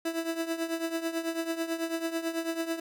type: tone with tremolo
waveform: 30% pulse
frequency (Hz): 329.6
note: E4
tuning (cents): 0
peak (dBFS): -24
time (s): 0.05-2.8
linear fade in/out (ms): 5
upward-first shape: triangle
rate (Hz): 9.1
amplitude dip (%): 80
effects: none